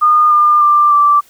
sine tone with pitch steps, 1220 / 1202.5 / 1185.3 / 1168.3 Hz, D#6 / D6 / D6 / D6, -34 / +41 / +16 / -9 cents, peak -6 dBFS, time 0.01-1.21 s, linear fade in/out 20 ms, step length 300 ms, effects white hiss -48 dBFS RMS until 1.29 s

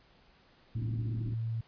sine tone, 113.5 Hz, A#2, 46 cents flat, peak -31 dBFS, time 0.75-1.61 s, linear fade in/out 5 ms
white low-pass noise, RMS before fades -42 dBFS, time 0.76-1.34 s, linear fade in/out 2 ms, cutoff 350 Hz, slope 96 dB/octave
effects pink hiss -63 dBFS RMS until 1.67 s + resampled to 11025 Hz

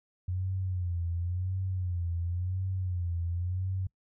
sine tone with vibrato, 89.7 Hz, F2, 47 cents sharp, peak -29 dBFS, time 0.28-3.87 s, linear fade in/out 5 ms, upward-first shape sine, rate 0.94 Hz, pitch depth 90 cents each way, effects noise-tail reverb RT60 0.1 s tail -24 dB re dry

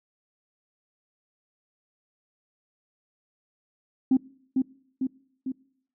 sine tone with echo, 261.6 Hz, C4, in tune, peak -15 dBFS, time 4.11-4.17 s, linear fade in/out 5 ms, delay 450 ms, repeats 3, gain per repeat -4 dB, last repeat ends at 5.52 s, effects noise-tail reverb RT60 0.7 s tail -23 dB re dry + tanh soft clip ceiling -13 dBFS

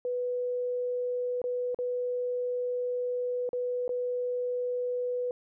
sine tone with dropouts, 493.9 Hz, B4, in tune, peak -28 dBFS, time 0.05-5.31 s, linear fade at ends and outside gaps 1 ms, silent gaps 1.417-1.44 / 1.746-1.788 / 3.491-3.531 / 3.879-3.892 s, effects none

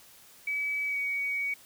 sine tone with pitch glide, 2286 to 2252 Hz, D7 to C#7, -47 to +27 cents, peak -28 dBFS, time 0.47-1.54 s, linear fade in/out 5 ms, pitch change -26 cents, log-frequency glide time 0.86-0.99 s, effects white hiss -55 dBFS RMS until 1.65 s

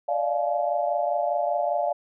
sine tone cluster, 582 / 607 / 699 / 853 Hz, D5 / D#5 / F5 / G#5, -16 / -43 / +1 / +46 cents, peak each -27 / -31 / -25 / -31 dBFS, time 0.08-1.93 s, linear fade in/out 10 ms, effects none

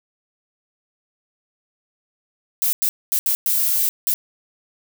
violet noise bursts at uneven times, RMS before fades -19 dBFS, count 6, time 2.62-2.73 / 2.82-2.89 / 3.12-3.19 / 3.26-3.35 / 3.46-3.89 / 4.07-4.14 s, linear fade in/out 0 ms, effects none

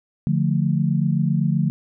sine chord, D minor, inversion none, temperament equal, 146.83 / 174.61 / 220 Hz, D3 / F3 / A3, 0 / 0 / 0 cents, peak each -20 / -21 / -24 dBFS, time 0.27-1.7 s, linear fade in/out 0 ms, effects none

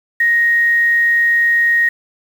sine tone with quantisation, 1872 Hz, A#6, 7 cents sharp, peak -10 dBFS, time 0.2-1.89 s, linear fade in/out 5 ms, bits 6, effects none

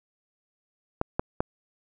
clicks, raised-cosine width 1 ms, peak -10 dBFS, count 3, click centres 1.014 / 1.195 / 1.405 s, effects none

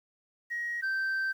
sine tone pair in turn, 1892 / 1558.1 Hz, A#6 / G6, +25 / -11 cents, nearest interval minor third, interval 336 cents, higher first, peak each -30 / -25 dBFS, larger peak second, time 0.5-0.82 / 0.82-1.33 s, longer second, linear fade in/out 20 ms, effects tanh soft clip ceiling -27 dBFS + 10-bit

